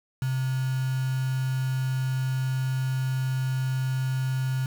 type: tone with quantisation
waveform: sine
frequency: 130.81 Hz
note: C3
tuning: in tune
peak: -24 dBFS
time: 0.22-4.66 s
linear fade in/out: 2 ms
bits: 6
effects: none